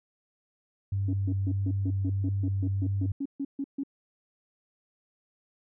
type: tone with vibrato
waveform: sine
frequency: 98 Hz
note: G2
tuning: in tune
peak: -25 dBFS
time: 0.92-3.12 s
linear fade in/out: 5 ms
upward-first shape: triangle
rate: 1.6 Hz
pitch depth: 14 cents each way
type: tone bursts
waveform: sine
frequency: 277.2 Hz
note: C#4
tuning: in tune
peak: -28 dBFS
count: 15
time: 1.08-3.835 s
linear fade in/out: 5 ms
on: 53 ms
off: 140 ms
effects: tanh soft clip ceiling -19 dBFS